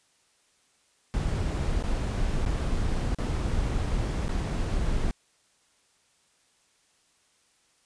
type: noise with dropouts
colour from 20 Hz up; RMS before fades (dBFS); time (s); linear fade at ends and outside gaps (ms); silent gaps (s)
brown; -27; 1.14-5.11; 0; 1.825-1.837 / 2.452-2.462 / 3.147-3.186 / 4.281-4.292
effects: white hiss -66 dBFS RMS until 7.85 s + resampled to 22050 Hz